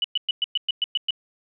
sine tone bursts, 2960 Hz, F#7, in tune, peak -19 dBFS, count 9, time 0.02-1.107 s, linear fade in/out 2 ms, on 23 ms, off 110 ms, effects none

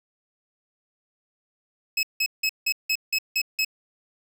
25% pulse tone bursts, 2577 Hz, E7, 40 cents flat, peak -17 dBFS, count 8, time 1.97-3.648 s, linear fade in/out 5 ms, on 61 ms, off 170 ms, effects none

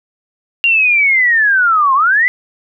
sine linear two-way sweep, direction down then up, 2794 to 1033 to 2041 Hz, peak -8 dBFS, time 0.64-2.28 s, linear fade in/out 0 ms, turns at 1.94 s, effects none

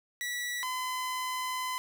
sawtooth tone pair in turn, 1948 / 1017.7 Hz, B6 / C6, -24 / -48 cents, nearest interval major seventh, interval 1124 cents, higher first, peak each -29 / -28 dBFS, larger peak second, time 0.21-0.63 / 0.63-1.78 s, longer second, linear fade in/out 0 ms, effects none

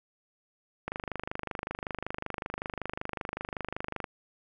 click train, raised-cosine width 0.5 ms, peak -18 dBFS, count 81, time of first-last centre 0.88-4.042 s, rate 25.3 Hz, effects none

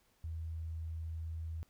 sine tone, 81.1 Hz, E2, 28 cents flat, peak -38 dBFS, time 0.24-1.63 s, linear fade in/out 0 ms, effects pink hiss -72 dBFS RMS until 1.69 s

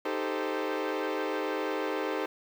sawtooth chord, A half-diminished seventh, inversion second, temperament equal with one note detuned, 311.1 / 392 / 440 / 520.5 Hz, Eb4 / G4 / A4 / C5, 0 / 0 / 0 / -9 cents, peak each -31 dBFS, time 0.05-2.26 s, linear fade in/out 5 ms, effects low-pass 3000 Hz 12 dB/octave + 9-bit

